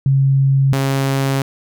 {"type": "tone pair in turn", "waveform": ["sine", "sawtooth"], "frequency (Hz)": [136.1, 136.1], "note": ["C#3", "C#3"], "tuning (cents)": [-31, -31], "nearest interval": "unison", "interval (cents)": 0, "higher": "neither", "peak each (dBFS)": [-10, -11], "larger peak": "first", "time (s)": [[0.06, 0.73], [0.73, 1.42]], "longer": "second", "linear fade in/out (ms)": 2, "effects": []}